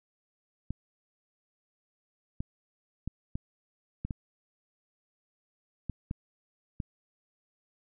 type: clicks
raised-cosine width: 5 ms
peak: -21 dBFS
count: 9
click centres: 0.706 / 2.405 / 3.076 / 3.355 / 4.05 / 4.108 / 5.897 / 6.111 / 6.802 s
effects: none